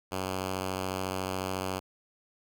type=tone; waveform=5% pulse; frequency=94 Hz; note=F#2; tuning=28 cents sharp; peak=-20 dBFS; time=0.11-1.8 s; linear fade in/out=20 ms; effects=none